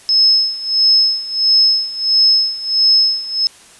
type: tone with tremolo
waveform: sine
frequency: 5190 Hz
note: E8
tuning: 28 cents flat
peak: -7 dBFS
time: 0.09-3.47 s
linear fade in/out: 0 ms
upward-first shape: sine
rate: 1.5 Hz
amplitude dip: 85%
effects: white hiss -43 dBFS RMS until 3.79 s + resampled to 24000 Hz